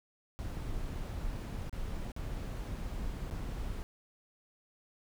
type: noise with dropouts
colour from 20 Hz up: brown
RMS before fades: -38 dBFS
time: 0.39-3.83 s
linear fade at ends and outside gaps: 0 ms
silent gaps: 1.695-1.727 / 2.118-2.164 / 3.301-3.311 s
effects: none